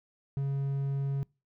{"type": "tone", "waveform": "triangle", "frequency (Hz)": 138.3, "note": "C#3", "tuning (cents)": -4, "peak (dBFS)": -26, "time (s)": [0.37, 1.23], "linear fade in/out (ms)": 0, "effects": ["noise-tail reverb RT60 0.3 s tail -26 dB re dry"]}